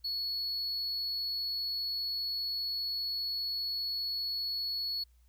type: tone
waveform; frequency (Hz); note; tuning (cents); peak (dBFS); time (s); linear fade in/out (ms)
triangle; 4385; C#8; -20; -31; 0.04-5.04; 10
effects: added 60 Hz sine -60 dBFS peak until 5.28 s + white hiss -75 dBFS RMS until 5.28 s